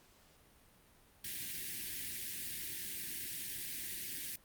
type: band-stop noise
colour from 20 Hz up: white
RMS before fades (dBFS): -42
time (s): 1.24-4.36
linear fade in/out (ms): 5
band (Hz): 390 to 1600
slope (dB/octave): 96
effects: pink hiss -65 dBFS RMS until 4.44 s + Opus 48 kbps